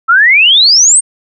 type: exponential sweep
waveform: sine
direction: up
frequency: 1299 to 8870 Hz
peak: -3 dBFS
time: 0.08-1.01 s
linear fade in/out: 20 ms
effects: none